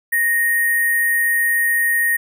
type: tone with sample-and-hold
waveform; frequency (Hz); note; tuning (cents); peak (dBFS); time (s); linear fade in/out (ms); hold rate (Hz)
sine; 1866; A#6; +1; -14; 0.12-2.17; 10; 11025
effects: none